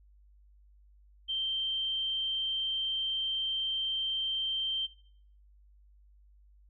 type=tone; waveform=sine; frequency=3136 Hz; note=G7; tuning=in tune; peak=-30 dBFS; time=1.28-4.87 s; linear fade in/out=20 ms; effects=noise-tail reverb RT60 0.6 s tail -17 dB re dry + added 50 Hz sine -57 dBFS peak until 6.69 s